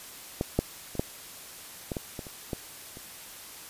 clicks, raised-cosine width 2 ms, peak -13 / -9 / -25 / -12 / -18 / -18 / -22 / -29 / -17 / -30 dBFS, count 10, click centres 0.411 / 0.59 / 0.953 / 0.995 / 1.918 / 1.968 / 2.192 / 2.268 / 2.532 / 2.971 s, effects white hiss -45 dBFS RMS until 3.69 s + resampled to 32000 Hz

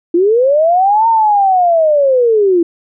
sine linear two-way sweep, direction up then down, 329.6 to 922 to 329.6 Hz, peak -7 dBFS, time 0.14-2.63 s, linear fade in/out 5 ms, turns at 1.08 s, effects none

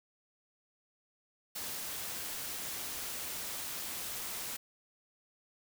white noise, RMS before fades -40 dBFS, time 1.55-4.57 s, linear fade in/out 10 ms, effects none

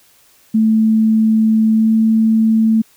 sine tone with pitch glide, 220 to 221.9 Hz, A3 to A3, 0 to +15 cents, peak -9 dBFS, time 0.54-2.82 s, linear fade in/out 10 ms, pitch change +15 cents, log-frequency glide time 1.73-1.92 s, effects white hiss -51 dBFS RMS until 2.96 s

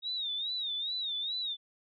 sine tone with vibrato, 3729 Hz, A#7, in tune, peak -32 dBFS, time 0.02-1.57 s, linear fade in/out 50 ms, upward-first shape sine, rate 2.4 Hz, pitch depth 120 cents each way, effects none

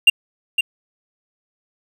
triangle tone with echo, 2786 Hz, F7, 5 cents flat, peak -4 dBFS, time 0.07-0.1 s, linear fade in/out 5 ms, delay 510 ms, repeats 1, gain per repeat -8 dB, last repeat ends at 0.61 s, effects none

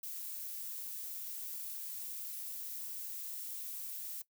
violet noise, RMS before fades -43 dBFS, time 0.03-4.22 s, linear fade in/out 5 ms, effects noise-tail reverb RT60 0.1 s tail -18 dB re dry

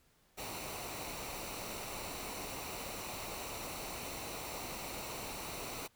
pink noise with comb filter, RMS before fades -43 dBFS, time 0.37-5.88 s, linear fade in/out 20 ms, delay 0.6 ms, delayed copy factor -0.55, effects pink hiss -70 dBFS RMS until 5.95 s

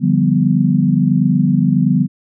sine chord, G dominant seventh, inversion second, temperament equal, 146.83 / 174.61 / 196 / 246.9 Hz, D3 / F3 / G3 / B3, 0 / 0 / 0 / 0 cents, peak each -16 dBFS, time 0-2.08 s, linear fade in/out 50 ms, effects none

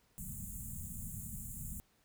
pink band-stop noise, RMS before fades -44 dBFS, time 0.18-1.8 s, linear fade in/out 0 ms, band 230 to 6900 Hz, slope 96 dB/octave, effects pink hiss -72 dBFS RMS until 2.04 s

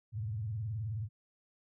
sine tone with vibrato, 108.1 Hz, A2, 30 cents flat, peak -34 dBFS, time 0.12-1.09 s, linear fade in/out 50 ms, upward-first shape triangle, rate 19 Hz, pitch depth 240 cents each way, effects none

